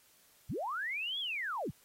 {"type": "linear two-way sweep", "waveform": "sine", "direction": "up then down", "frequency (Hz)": [61.74, 3438, 69.9], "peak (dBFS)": -34, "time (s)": [0.49, 1.71], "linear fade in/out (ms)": 10, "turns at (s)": 1.19, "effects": ["white hiss -65 dBFS RMS until 1.84 s", "AAC 48 kbps"]}